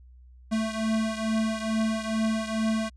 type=beating tone pair; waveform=square; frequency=220 / 222.3 Hz; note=A3 / A3; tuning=0 / +18 cents; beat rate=2.3 Hz; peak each=-27 / -31 dBFS; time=0.51-2.9 s; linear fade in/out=20 ms; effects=added 62 Hz sine -48 dBFS peak until 2.96 s + resampled to 22050 Hz